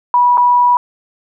sine tone with dropouts, 976 Hz, B5, 21 cents flat, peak -7 dBFS, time 0.14-0.77 s, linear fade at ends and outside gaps 1 ms, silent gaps 0.373-0.379 s, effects none

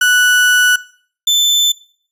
35% pulse tone pair in turn, 1480 / 3528 Hz, F#6 / A7, 0 / +4 cents, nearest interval octave + minor third, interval 1504 cents, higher second, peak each -7 dBFS, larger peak neither, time 0.01-0.76 / 1.27-1.72 s, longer first, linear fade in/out 5 ms, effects noise-tail reverb RT60 0.5 s tail -19 dB re dry + resampled to 32000 Hz

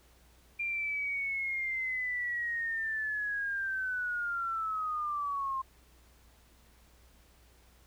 sine linear sweep, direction down, 2390 to 1052 Hz, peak -31 dBFS, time 0.59-5.62 s, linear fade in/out 10 ms, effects added 60 Hz sine -61 dBFS peak until 7.86 s + pink hiss -64 dBFS RMS until 7.86 s

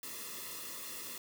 white noise with comb filter, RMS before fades -44 dBFS, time 0.03-1.18 s, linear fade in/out 2 ms, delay 1.3 ms, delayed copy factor -0.85, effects none

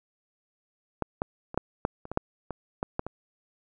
clicks, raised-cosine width 1 ms, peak -13 / -13 / -24 / -9 / -10 / -27 / -20 / -9 / -19 / -14 / -13 / -20 dBFS, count 12, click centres 1.023 / 1.219 / 1.544 / 1.576 / 1.851 / 2.054 / 2.116 / 2.174 / 2.507 / 2.829 / 2.994 / 3.066 s, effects none

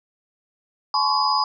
sine tone cluster, 851 / 1031 / 1111 / 4957 Hz, G#5 / C6 / C#6 / D#8, +42 / -26 / +4 / -7 cents, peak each -23 dBFS, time 0.94-1.44 s, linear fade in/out 2 ms, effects none

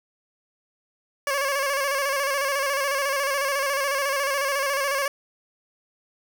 15% pulse tone with vibrato, 554.4 Hz, C#5, in tune, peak -16 dBFS, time 1.27-5.08 s, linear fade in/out 2 ms, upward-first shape square, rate 14 Hz, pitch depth 49 cents each way, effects 8-bit

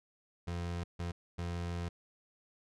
30% pulse tone bursts at uneven times, 86.5 Hz, F2, 16 cents flat, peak -33 dBFS, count 3, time 0.47-0.84 / 0.99-1.12 / 1.38-1.89 s, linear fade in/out 10 ms, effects low-pass 7000 Hz 12 dB/octave

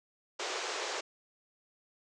pink band-pass noise, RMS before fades -37 dBFS, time 0.39-1.01 s, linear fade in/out 10 ms, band 370 to 7300 Hz, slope 48 dB/octave, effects none

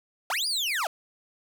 35% pulse linear two-way sweep, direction up then down, 587.3 to 4978 to 587.3 Hz, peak -24 dBFS, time 0.3-0.87 s, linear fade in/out 2 ms, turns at 0.47 s, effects none

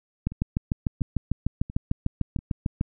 two click trains, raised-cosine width 5 ms, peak -11 / -24 dBFS, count 18 / 4, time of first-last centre 0.27-2.811 / 0.32-2.389 s, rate 6.69 / 1.45 Hz, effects none

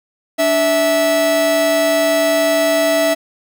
45% pulse tone pair together, 291.7 / 654 Hz, D4 / E5, -12 / -14 cents, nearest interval octave + major second, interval 1398 cents, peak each -20 / -13 dBFS, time 0.38-3.15 s, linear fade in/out 20 ms, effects none

